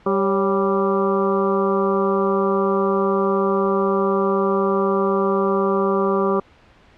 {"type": "harmonic tone with a mistuned harmonic", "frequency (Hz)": 196, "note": "G3", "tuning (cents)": 0, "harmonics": [1, 2, 3, 4, 5, 6, 7], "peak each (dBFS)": [-23, -19, -25, -31, -28, -24, -36], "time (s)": [0.06, 6.4], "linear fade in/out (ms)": 5, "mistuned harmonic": 3, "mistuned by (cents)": -85, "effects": ["pink hiss -51 dBFS RMS until 6.97 s", "low-pass 3000 Hz 12 dB/octave"]}